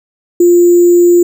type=tone with sample-and-hold; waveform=sine; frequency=349.2 Hz; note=F4; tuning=in tune; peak=-3 dBFS; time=0.4-1.23 s; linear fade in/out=5 ms; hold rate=7350 Hz; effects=none